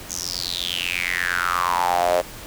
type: tone with high-pass filter sweep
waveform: sawtooth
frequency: 88.4 Hz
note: F2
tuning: 22 cents sharp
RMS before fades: -23 dBFS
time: 0.09-2.22 s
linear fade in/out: 20 ms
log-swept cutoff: 6500 to 560 Hz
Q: 7.5
effects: pink hiss -38 dBFS RMS until 2.46 s